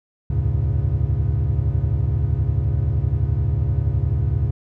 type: tone cluster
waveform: triangle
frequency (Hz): 69.6 / 80.5 / 100.6 / 112.9 / 137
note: C#2 / E2 / G2 / A2 / C#3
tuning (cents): +8 / -41 / +45 / +45 / -20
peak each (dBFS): -22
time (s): 0.3-4.51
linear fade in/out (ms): 5
effects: none